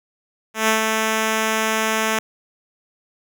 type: tone with ADSR envelope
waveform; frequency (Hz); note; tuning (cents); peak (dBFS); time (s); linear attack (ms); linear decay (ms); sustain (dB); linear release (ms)
5% pulse; 220; A3; 0; -3; 0.54-2.19; 140; 120; -4; 3
effects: none